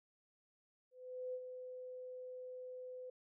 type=tone with ADSR envelope; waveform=sine; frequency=506 Hz; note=B4; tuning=42 cents sharp; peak=-39 dBFS; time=0.91-3.1 s; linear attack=430 ms; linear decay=56 ms; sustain=-7 dB; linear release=5 ms; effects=none